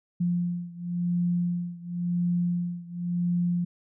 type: beating tone pair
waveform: sine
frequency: 174.61 / 175.55 Hz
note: F3 / F3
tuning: 0 / +9 cents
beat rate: 0.94 Hz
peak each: -27 / -29 dBFS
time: 0.2-3.65 s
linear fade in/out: 10 ms
effects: none